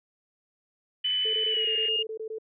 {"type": "tone with pitch glide", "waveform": "sine", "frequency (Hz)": [3000, 2837], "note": ["F#7", "F7"], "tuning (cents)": [23, 27], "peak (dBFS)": -24, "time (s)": [1.04, 2.03], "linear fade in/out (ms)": 10, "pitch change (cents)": -96, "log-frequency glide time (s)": [1.48, 1.71]}
{"type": "band-pass noise", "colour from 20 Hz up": "pink", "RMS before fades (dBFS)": -43, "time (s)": [1.04, 1.89], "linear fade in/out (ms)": 5, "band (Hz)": [1700, 3200], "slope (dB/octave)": 96}
{"type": "tone bursts", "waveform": "sine", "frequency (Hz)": 440, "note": "A4", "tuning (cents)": 0, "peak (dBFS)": -32, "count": 11, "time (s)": [1.25, 2.385], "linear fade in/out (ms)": 5, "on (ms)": 85, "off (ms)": 20}
{"effects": []}